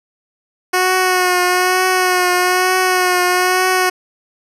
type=tone with vibrato; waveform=10% pulse; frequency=365.4 Hz; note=F#4; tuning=22 cents flat; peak=-4 dBFS; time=0.73-3.9 s; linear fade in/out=10 ms; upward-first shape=triangle; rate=1.1 Hz; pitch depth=33 cents each way; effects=resampled to 32000 Hz + 7-bit